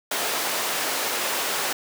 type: high-pass noise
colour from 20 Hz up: pink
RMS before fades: -26 dBFS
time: 0.11-1.73 s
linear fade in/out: 5 ms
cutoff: 500 Hz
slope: 12 dB/octave
effects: none